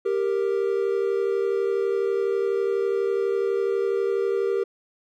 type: tone pair together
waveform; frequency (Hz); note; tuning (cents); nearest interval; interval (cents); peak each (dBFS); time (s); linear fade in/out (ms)
triangle; 394.1 / 466.2; G4 / A#4; +9 / 0; minor third; 291; -21 / -23; 0.05-4.64; 10
effects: none